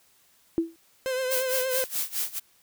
sine tone with exponential decay, 330.6 Hz, E4, 5 cents sharp, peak -17 dBFS, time 0.58-0.76 s, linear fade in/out 0 ms, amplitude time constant 38 ms
45% pulse tone with vibrato, 517 Hz, C5, 21 cents flat, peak -26 dBFS, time 1.06-1.84 s, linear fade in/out 0 ms, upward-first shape triangle, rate 8.6 Hz, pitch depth 49 cents each way
blue noise with tremolo, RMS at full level -27 dBFS, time 1.3-2.4 s, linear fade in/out 20 ms, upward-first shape sine, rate 4.7 Hz, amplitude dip 90%
effects white hiss -62 dBFS RMS until 2.62 s

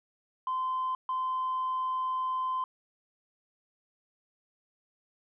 sine tone bursts at uneven times, 1032 Hz, C6, 24 cents flat, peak -27 dBFS, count 2, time 0.47-0.95 / 1.09-2.64 s, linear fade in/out 2 ms, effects tanh soft clip ceiling -25 dBFS

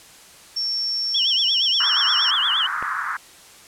sine tone, 5460 Hz, F8, 40 cents flat, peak -21 dBFS, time 0.56-2.31 s, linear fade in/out 10 ms
sine tone with vibrato, 3153 Hz, G7, 9 cents sharp, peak -18 dBFS, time 1.14-2.67 s, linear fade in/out 10 ms, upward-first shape triangle, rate 8.5 Hz, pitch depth 190 cents each way
pink band-pass noise, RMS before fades -26 dBFS, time 1.8-3.17 s, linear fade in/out 5 ms, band 1100 to 1700 Hz, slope 48 dB/octave
click, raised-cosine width 0.5 ms, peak -14 dBFS, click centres 2.826 s
effects white hiss -46 dBFS RMS until 3.67 s + low-pass 10000 Hz 12 dB/octave

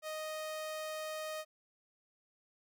sawtooth tone, 622.3 Hz, D#5, in tune, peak -35 dBFS, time 0.02-1.45 s, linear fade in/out 50 ms, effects none

